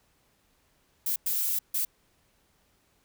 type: noise bursts at uneven times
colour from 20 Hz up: violet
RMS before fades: -28 dBFS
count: 3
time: 1.06-1.16 / 1.26-1.59 / 1.74-1.85 s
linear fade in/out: 5 ms
effects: pink hiss -68 dBFS RMS until 3.04 s